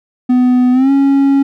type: tone with pitch glide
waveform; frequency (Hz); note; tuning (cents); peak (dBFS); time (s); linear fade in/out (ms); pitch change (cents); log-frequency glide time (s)
triangle; 250.1 to 275.9; B3 to C#4; +22 to -8; -5; 0.29-1.43; 10; +170; 0.72-0.91
effects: none